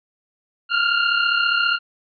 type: tone pair together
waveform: 25% pulse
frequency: 1388.1 / 1423 Hz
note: F6 / F6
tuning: -11 / +32 cents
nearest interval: unison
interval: 43 cents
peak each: -15 / -17 dBFS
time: 0.69-1.79 s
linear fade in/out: 50 ms
effects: resampled to 11025 Hz